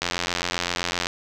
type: click train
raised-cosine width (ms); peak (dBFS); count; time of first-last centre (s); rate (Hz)
0.2; -6; 93; 0.02-1.069; 87.7
effects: none